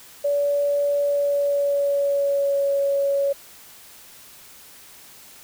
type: tone with pitch glide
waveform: sine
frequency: 573 to 558.6 Hz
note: D5 to C#5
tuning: -43 to +13 cents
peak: -18 dBFS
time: 0.24-3.33 s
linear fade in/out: 10 ms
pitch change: -44 cents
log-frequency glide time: 1-2.7 s
effects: white hiss -46 dBFS RMS until 5.43 s